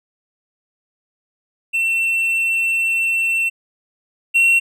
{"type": "tone pair in turn", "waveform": "triangle", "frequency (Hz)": [2697, 2724], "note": ["E7", "F7"], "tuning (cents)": [39, -44], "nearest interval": "unison", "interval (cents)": 17, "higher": "second", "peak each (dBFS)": [-14, -9], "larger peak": "second", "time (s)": [[1.73, 3.5], [4.34, 4.6]], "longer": "first", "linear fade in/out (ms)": 20, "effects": []}